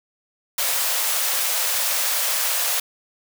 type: high-pass noise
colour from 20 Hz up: white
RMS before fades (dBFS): -22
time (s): 0.58-2.8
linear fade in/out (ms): 5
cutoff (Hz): 480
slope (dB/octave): 96
effects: none